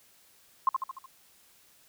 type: tone with echo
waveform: sine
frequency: 1061 Hz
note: C6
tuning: 24 cents sharp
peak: -19 dBFS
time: 0.67-0.69 s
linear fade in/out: 2 ms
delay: 74 ms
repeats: 5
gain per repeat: -5 dB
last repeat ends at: 1.06 s
effects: white hiss -61 dBFS RMS until 1.88 s